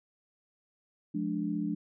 sine chord, D diminished, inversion first, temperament just, 176.2 / 211.4 / 293.7 Hz, F3 / Ab3 / D4, +16 / +31 / 0 cents, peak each -35 / -34 / -33 dBFS, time 1.14-1.75 s, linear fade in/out 10 ms, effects none

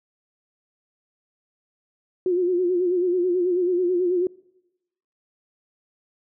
sine tone with vibrato, 358.7 Hz, F4, 46 cents sharp, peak -18 dBFS, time 2.26-4.27 s, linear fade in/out 2 ms, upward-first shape sine, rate 9.2 Hz, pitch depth 62 cents each way, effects noise-tail reverb RT60 0.9 s tail -23 dB re dry

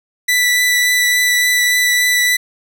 sawtooth tone with vibrato, 1976 Hz, B6, in tune, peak -8 dBFS, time 0.28-2.37 s, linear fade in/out 10 ms, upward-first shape triangle, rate 3.5 Hz, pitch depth 11 cents each way, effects none

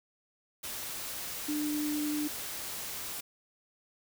sine tone in noise, 298.3 Hz, D4, 27 cents sharp, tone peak -30 dBFS, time 1.48-2.28 s, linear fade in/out 10 ms, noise white, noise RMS -39 dBFS, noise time 0.63-3.21 s, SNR +6 dB, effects none

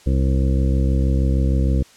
harmonic tone, 66.4 Hz, C2, 26 cents sharp, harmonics 1 / 2 / 3 / 4 / 5 / 7 / 8, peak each -16 / -22 / -26 / -28 / -30 / -33 / -34 dBFS, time 0.06-1.83 s, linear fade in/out 10 ms, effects white hiss -49 dBFS RMS until 1.96 s + low-pass 8000 Hz 12 dB/octave

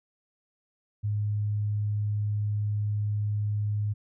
sine tone, 104.4 Hz, G#2, 10 cents sharp, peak -25 dBFS, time 1.03-3.94 s, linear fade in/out 20 ms, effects none

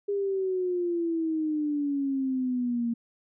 sine exponential sweep, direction down, 407.1 to 231.3 Hz, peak -25 dBFS, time 0.08-2.94 s, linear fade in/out 10 ms, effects none

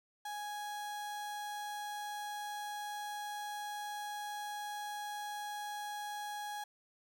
35% pulse tone, 830.6 Hz, G#5, in tune, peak -38 dBFS, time 0.25-6.64 s, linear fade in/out 5 ms, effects none

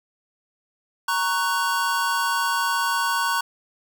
square chord, F# major, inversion first, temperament equal with one note detuned, 932.3 / 1108.7 / 1494.6 Hz, A#5 / C#6 / F#6, 0 / 0 / +17 cents, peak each -26 dBFS, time 1.08-3.41 s, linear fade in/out 5 ms, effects none

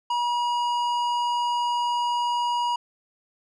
triangle tone with tanh clipping, 961 Hz, B5, 48 cents flat, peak -24 dBFS, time 0.1-2.76 s, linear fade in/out 5 ms, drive 16 dB, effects none

